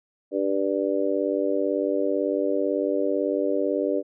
harmonic tone, 98 Hz, G2, in tune, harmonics 3 / 4 / 5 / 6, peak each -27 / -27 / -27 / -27 dBFS, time 0.31-4.03 s, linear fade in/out 50 ms, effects none

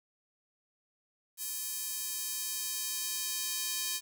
square tone with high-pass filter sweep, 349.2 Hz, F4, in tune, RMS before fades -36 dBFS, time 1.37-4.01 s, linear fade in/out 50 ms, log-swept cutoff 8100 to 4400 Hz, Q 0.77, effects 9-bit

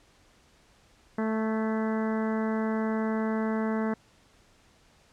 harmonic tone with a mistuned harmonic, 220.1 Hz, A3, 1 cent sharp, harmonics 1 / 2 / 3 / 4 / 5 / 6 / 7 / 8 / 9, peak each -27 / -33 / -37 / -39 / -41 / -43 / -44 / -45 / -46 dBFS, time 1.18-3.94 s, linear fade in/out 5 ms, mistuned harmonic 8, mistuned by -31 cents, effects pink hiss -61 dBFS RMS until 5.12 s + low-pass 8000 Hz 12 dB/octave

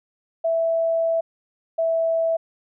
sine tone pair in turn, 659.3 / 656.8 Hz, E5 / E5, 0 / -6 cents, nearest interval unison, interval 6 cents, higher first, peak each -18 dBFS, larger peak neither, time 0.44-1.21 / 1.78-2.37 s, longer first, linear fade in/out 10 ms, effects none

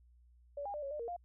sine tone with pitch steps, 572 / 810 / 594 / 554 / 599 / 466.9 / 701 Hz, D5 / G#5 / D5 / C#5 / D5 / A#4 / F5, -46 / -43 / +20 / -1 / +34 / +3 / +6 cents, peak -38 dBFS, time 0.57-1.165 s, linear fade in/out 5 ms, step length 85 ms, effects added 60 Hz sine -61 dBFS peak until 1.24 s

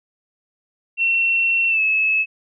sine tone with pitch glide, 2714 to 2593 Hz, E7 to E7, +50 to -29 cents, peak -15 dBFS, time 0.97-2.26 s, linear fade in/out 50 ms, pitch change -79 cents, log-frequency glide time 1.68-1.81 s, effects none

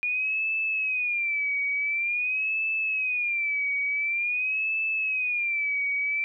sine tone with vibrato, 2435 Hz, D#7, 38 cents flat, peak -24 dBFS, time 0.03-6.24 s, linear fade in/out 0 ms, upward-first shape sine, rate 0.47 Hz, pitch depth 130 cents each way, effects none

